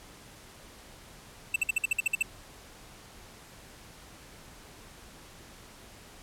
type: tone bursts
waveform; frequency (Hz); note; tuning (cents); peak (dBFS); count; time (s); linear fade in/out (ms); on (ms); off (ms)
square; 2664; E7; +18; -23; 10; 1.54-2.226; 5; 20; 54
effects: pink hiss -51 dBFS RMS until 6.22 s + low-pass 12000 Hz 12 dB/octave